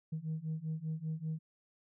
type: beating tone pair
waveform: sine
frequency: 155.56 / 160.66 Hz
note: D#3 / E3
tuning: 0 / -44 cents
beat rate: 5.1 Hz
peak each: -38 / -37 dBFS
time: 0.12-1.39 s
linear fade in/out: 10 ms
effects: tanh soft clip ceiling -31 dBFS